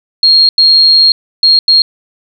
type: tone bursts at uneven times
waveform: sine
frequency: 4252 Hz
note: C8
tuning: 27 cents sharp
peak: -3 dBFS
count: 4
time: 0.23-0.49 / 0.58-1.12 / 1.43-1.59 / 1.68-1.82 s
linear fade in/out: 2 ms
effects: none